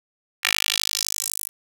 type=tone with high-pass filter sweep; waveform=10% pulse; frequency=51.91 Hz; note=G#1; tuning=in tune; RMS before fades=-25 dBFS; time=0.43-1.49 s; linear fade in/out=20 ms; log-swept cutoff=2100 to 11000 Hz; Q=2; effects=7-bit